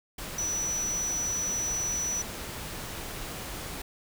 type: tone in noise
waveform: sine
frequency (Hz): 5920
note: F#8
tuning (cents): 0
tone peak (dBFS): -28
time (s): 0.38-2.22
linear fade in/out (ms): 5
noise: pink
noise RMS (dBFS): -38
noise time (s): 0.18-3.82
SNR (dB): +7
effects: none